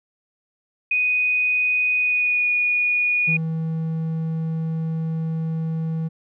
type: tone with pitch glide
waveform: sine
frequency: 2489 to 2455 Hz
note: D#7 to D#7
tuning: 0 to -24 cents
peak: -17 dBFS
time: 0.91-3.37 s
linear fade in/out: 5 ms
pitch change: -24 cents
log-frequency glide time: 1.97-2.49 s
type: tone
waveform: triangle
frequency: 161.4 Hz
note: E3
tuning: 36 cents flat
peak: -20 dBFS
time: 3.27-6.09 s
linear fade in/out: 20 ms
effects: none